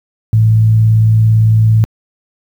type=tone with frequency modulation; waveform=sine; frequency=110 Hz; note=A2; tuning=in tune; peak=-5 dBFS; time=0.33-1.84 s; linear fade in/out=0 ms; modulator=57.8 Hz; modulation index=0.23; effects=high-pass 60 Hz 12 dB/octave + 7-bit